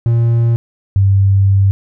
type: tone pair in turn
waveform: triangle / sine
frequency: 116.8 / 97.91 Hz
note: A#2 / G2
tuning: +4 / -2 cents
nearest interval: minor third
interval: 306 cents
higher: first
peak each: -7 dBFS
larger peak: neither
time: 0.06-0.56 / 0.96-1.71 s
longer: second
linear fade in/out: 0 ms
effects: none